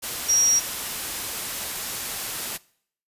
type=tone in noise; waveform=sine; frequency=5680 Hz; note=F8; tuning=28 cents sharp; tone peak=-17 dBFS; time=0.28-0.6 s; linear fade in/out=20 ms; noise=white; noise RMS=-30 dBFS; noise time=0.02-2.58 s; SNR=+10 dB; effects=noise-tail reverb RT60 0.6 s tail -22 dB re dry + resampled to 32000 Hz